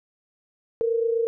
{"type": "tone pair together", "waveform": "sine", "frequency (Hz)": [456.1, 484.1], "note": ["A#4", "B4"], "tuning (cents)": [-38, -35], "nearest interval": "minor second", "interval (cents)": 103, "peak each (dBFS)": [-21, -28], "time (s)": [0.81, 1.27], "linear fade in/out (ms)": 0, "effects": []}